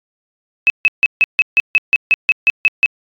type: tone bursts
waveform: sine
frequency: 2583 Hz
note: E7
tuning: 36 cents flat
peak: -7 dBFS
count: 13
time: 0.67-2.86 s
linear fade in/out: 0 ms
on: 30 ms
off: 150 ms
effects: AAC 64 kbps